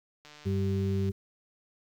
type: click train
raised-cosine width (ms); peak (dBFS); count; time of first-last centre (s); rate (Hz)
0.2; -33; 126; 0.25-1.089; 149
type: harmonic tone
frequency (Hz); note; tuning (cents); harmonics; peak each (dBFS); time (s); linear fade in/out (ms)
97.3; G2; -12; 1 / 2 / 4; -28 / -31 / -34; 0.45-1.12; 20
effects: 10-bit